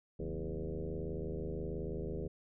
sine tone with frequency modulation, 170.2 Hz, F3, 44 cents flat, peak -36 dBFS, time 0.19-2.28 s, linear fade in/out 10 ms, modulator 78.6 Hz, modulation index 4.3, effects none

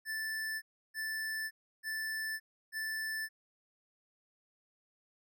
square tone bursts, 1759 Hz, A6, 1 cent flat, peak -36 dBFS, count 4, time 0.05-3.29 s, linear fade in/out 50 ms, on 570 ms, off 320 ms, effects none

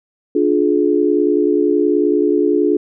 sine chord, D diminished, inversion none, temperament just, 293.7 / 352.4 / 422.9 Hz, D4 / F4 / Ab4, 0 / +16 / +31 cents, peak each -16 dBFS, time 0.35-2.77 s, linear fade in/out 5 ms, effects none

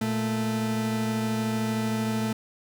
40% pulse tone pair together, 116.54 / 220 Hz, A#2 / A3, 0 / 0 cents, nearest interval major seventh, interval 1100 cents, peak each -31 / -25 dBFS, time 0.01-2.33 s, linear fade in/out 5 ms, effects none

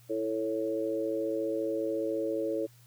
sine chord, A major, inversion second, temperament equal, 329.6 / 440 / 554.4 Hz, E4 / A4 / C#5, 0 / 0 / 0 cents, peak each -33 dBFS, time 0.09-2.67 s, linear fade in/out 20 ms, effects added 120 Hz sine -56 dBFS peak until 2.86 s + white hiss -62 dBFS RMS until 2.86 s

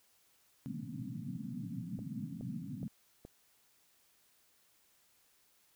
white band-pass noise, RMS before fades -42 dBFS, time 0.66-2.88 s, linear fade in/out 0 ms, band 110 to 270 Hz, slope 96 dB/octave
click train, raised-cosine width 2 ms, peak -35 dBFS, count 4, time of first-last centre 1.99-3.251 s, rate 2.38 Hz
effects white hiss -70 dBFS RMS until 5.75 s

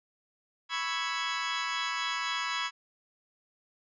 20% pulse chord, C# minor seventh, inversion third, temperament equal, 987.8 / 1108.7 / 1318.5 / 1661.2 Hz, B5 / C#6 / E6 / G#6, 0 / 0 / 0 / 0 cents, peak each -31 dBFS, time 0.69-2.71 s, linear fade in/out 50 ms, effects resampled to 16000 Hz

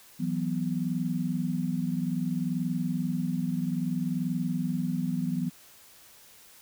sine chord, E suspended second, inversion none, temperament just, 164.81 / 185.42 / 247.2 Hz, E3 / F#3 / B3, 0 / +4 / +2 cents, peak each -31 dBFS, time 0.19-5.5 s, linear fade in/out 20 ms, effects white hiss -54 dBFS RMS until 6.61 s

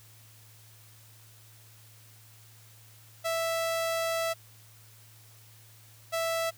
sawtooth tone pair in turn, 659.3 / 659.3 Hz, E5 / E5, 0 / 0 cents, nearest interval unison, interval 0 cents, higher neither, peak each -24 dBFS, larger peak neither, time 3.24-4.34 / 6.12-6.51 s, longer first, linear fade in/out 20 ms, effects added 110 Hz sine -55 dBFS peak until 6.57 s + white hiss -57 dBFS RMS until 6.57 s

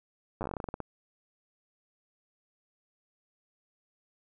slowing click train, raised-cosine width 1 ms, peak -21 dBFS, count 15, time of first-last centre 0.41-0.803 s, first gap 9 ms, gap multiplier 1.16, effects none

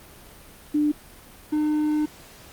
sine / triangle tone pair in turn, 297.7 / 302.9 Hz, D4 / D#4, +24 / -46 cents, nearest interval unison, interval 30 cents, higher second, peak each -18 dBFS, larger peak neither, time 0.74-0.92 / 1.52-2.06 s, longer second, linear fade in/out 10 ms, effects pink hiss -47 dBFS RMS until 2.52 s + Opus 32 kbps

